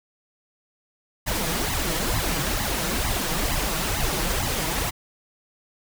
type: noise with flanger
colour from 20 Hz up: pink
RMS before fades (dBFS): -25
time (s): 1.26-4.91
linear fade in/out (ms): 20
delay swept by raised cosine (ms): 0.99 to 6.39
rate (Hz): 2.2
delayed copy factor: +0.9
effects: none